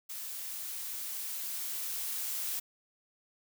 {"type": "noise with level ramp", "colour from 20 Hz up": "blue", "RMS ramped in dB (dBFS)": [-41, -35], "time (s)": [0.09, 2.6], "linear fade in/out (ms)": 10, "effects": []}